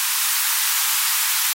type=high-pass noise; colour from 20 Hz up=white; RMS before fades=-20 dBFS; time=0-1.53 s; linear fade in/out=0 ms; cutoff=880 Hz; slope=48 dB/octave; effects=AAC 48 kbps